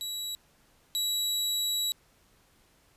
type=tone pair in turn; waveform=sawtooth; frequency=3900 / 3900 Hz; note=B7 / B7; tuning=-23 / -23 cents; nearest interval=unison; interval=0 cents; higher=neither; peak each=-30 / -24 dBFS; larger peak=second; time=0.01-0.35 / 0.95-1.92 s; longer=second; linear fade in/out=0 ms; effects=pink hiss -64 dBFS RMS until 2.96 s + resampled to 32000 Hz